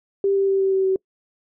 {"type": "tone with pitch steps", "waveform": "sine", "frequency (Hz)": [394.7, 391.7, 388.8, 385.9, 383, 380.2], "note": ["G4", "G4", "G4", "G4", "G4", "F#4"], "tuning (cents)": [12, -1, -14, -27, -40, 47], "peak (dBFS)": -16, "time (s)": [0.24, 0.96], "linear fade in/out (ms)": 2, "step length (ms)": 120, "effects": ["noise-tail reverb RT60 0.1 s tail -25 dB re dry"]}